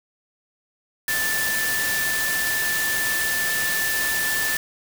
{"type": "tone in noise", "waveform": "sine", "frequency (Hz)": 1760, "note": "A6", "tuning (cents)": 0, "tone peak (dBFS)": -23, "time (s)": [1.08, 4.57], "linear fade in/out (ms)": 2, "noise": "white", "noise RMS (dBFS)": -26, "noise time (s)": [1.08, 4.57], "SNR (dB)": 0, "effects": []}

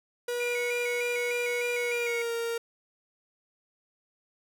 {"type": "tone with pitch glide", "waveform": "45% pulse", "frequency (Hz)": [483.8, 464.4], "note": ["B4", "A#4"], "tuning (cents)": [-36, -7], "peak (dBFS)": -29, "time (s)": [0.28, 2.58], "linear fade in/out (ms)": 5, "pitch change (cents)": -71, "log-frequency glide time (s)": [1.8, 2.33]}
{"type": "tone with vibrato", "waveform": "triangle", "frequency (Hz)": 2301, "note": "D7", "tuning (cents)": -36, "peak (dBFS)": -30, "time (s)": [0.4, 2.22], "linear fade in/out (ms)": 2, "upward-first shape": "square", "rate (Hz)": 3.3, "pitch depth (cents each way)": 71}
{"effects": []}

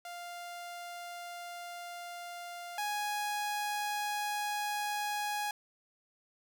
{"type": "tone pair in turn", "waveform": "sawtooth", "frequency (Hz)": [698.5, 830.7], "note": ["F5", "G#5"], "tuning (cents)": [0, 0], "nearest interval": "minor third", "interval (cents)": 300, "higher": "second", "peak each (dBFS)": [-38, -29], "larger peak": "second", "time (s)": [[0.05, 2.78], [2.78, 5.51]], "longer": "neither", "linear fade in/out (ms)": 2, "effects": []}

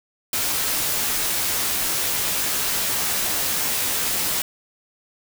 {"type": "noise with comb filter", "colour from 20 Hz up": "white", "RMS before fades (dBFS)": -23, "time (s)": [0.33, 4.42], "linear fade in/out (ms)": 2, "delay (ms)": 15, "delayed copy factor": -0.55, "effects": []}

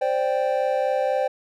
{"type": "chord", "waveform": "triangle", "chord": "C suspended second", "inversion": "none", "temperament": "equal", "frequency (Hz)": [523.3, 587.3, 784], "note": ["C5", "D5", "G5"], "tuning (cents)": [0, 0, 0], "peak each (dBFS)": [-21, -23, -24], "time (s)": [0.01, 1.28], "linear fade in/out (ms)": 10, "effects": []}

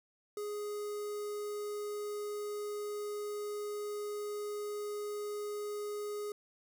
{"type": "tone with notch filter", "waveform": "square", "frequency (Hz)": 415.3, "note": "G#4", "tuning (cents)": 0, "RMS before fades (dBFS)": -39, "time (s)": [0.37, 6.32], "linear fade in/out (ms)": 2, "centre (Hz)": 2600, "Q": 0.72, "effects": []}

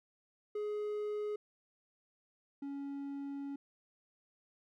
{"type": "tone pair in turn", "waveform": "triangle", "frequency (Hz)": [419.2, 279.8], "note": ["G#4", "C#4"], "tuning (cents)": [16, 16], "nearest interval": "perfect fifth", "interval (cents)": 700, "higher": "first", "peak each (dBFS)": [-33, -37], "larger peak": "first", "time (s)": [[0.55, 1.36], [2.62, 3.56]], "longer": "second", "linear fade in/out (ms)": 5, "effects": []}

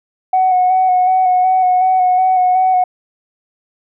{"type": "tone with vibrato", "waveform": "sine", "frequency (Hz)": 740, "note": "F#5", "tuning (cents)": 0, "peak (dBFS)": -8, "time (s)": [0.33, 2.84], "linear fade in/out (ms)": 5, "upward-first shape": "square", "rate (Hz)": 2.7, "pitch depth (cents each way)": 20, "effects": ["tanh soft clip ceiling -5 dBFS"]}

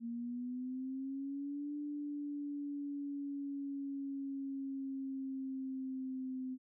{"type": "linear two-way sweep", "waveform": "sine", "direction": "up then down", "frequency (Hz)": [231.1, 293.7, 257.2], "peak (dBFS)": -38, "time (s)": [0, 6.58], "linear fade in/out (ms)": 50, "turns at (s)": 1.76, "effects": []}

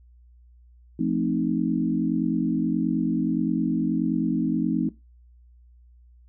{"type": "chord", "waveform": "sine", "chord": "F dominant seventh", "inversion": "none", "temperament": "equal with one note detuned", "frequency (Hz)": [172.11, 220, 261.6, 311.1], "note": ["F3", "A3", "C4", "Eb4"], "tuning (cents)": [-25, 0, 0, 0], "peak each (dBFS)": [-28, -27, -26, -27], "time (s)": [0.99, 4.89], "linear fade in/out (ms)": 5, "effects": ["noise-tail reverb RT60 0.2 s tail -18 dB re dry", "added 60 Hz sine -50 dBFS peak until 6.28 s"]}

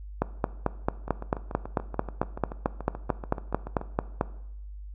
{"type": "two click trains", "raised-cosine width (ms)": 1, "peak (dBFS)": [-9, -21], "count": [19, 20], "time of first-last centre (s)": [[0.22, 4.211], [1.08, 3.814]], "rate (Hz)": [4.51, 6.95], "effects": ["noise-tail reverb RT60 0.8 s tail -17 dB re dry", "added 50 Hz sine -38 dBFS peak until 4.94 s"]}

